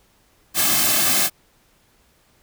white noise with comb filter, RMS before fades -18 dBFS, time 0.54-1.3 s, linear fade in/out 50 ms, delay 2.1 ms, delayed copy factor -0.9, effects pink hiss -59 dBFS RMS until 2.42 s

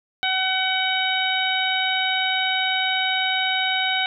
harmonic tone, 754 Hz, F#5, 32 cents sharp, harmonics 1 / 2 / 3 / 4 / 5, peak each -26 / -26 / -26 / -26 / -26 dBFS, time 0.23-4.06 s, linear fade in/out 0 ms, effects none

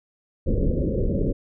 pink low-pass noise, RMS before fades -22 dBFS, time 0.46-1.33 s, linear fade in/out 20 ms, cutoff 560 Hz, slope 96 dB/octave, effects none

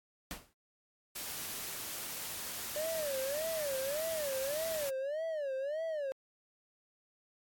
pink noise with exponential decay, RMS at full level -38 dBFS, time 0.31-0.53 s, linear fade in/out 0 ms, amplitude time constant 47 ms
white noise, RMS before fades -41 dBFS, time 1.15-4.9 s, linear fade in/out 10 ms
triangle tone with vibrato, 587 Hz, D5, 1 cent flat, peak -32 dBFS, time 2.76-6.12 s, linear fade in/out 0 ms, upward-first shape sine, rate 1.7 Hz, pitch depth 190 cents each way
effects AAC 64 kbps

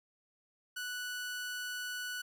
sawtooth tone, 1480 Hz, F#6, in tune, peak -34 dBFS, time 0.76-2.22 s, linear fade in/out 10 ms, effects none

